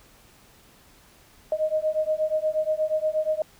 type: beating tone pair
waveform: sine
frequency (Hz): 618 / 626.4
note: D#5 / D#5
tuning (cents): -12 / +11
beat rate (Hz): 8.4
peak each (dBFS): -25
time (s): 1.52-3.42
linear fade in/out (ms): 2
effects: pink hiss -55 dBFS RMS until 3.59 s